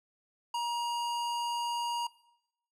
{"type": "tone with hard clipping", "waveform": "sine", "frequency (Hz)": 948, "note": "A#5", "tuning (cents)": 29, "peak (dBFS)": -32, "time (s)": [0.54, 2.07], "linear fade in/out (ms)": 5, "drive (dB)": 16, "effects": ["noise-tail reverb RT60 0.8 s tail -20 dB re dry"]}